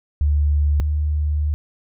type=tone pair in turn; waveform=sine; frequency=73.42 / 74.88 Hz; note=D2 / D2; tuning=0 / +34 cents; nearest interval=unison; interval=34 cents; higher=second; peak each=-14 / -17 dBFS; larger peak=first; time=0.21-0.8 / 0.8-1.54 s; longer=second; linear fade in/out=0 ms; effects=none